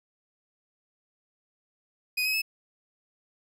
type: tone with pitch steps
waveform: 30% pulse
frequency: 2496 / 2547 / 2599 Hz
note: D#7 / D#7 / E7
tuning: +5 / +40 / -25 cents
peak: -22 dBFS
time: 2.17-2.419 s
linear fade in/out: 10 ms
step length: 83 ms
effects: none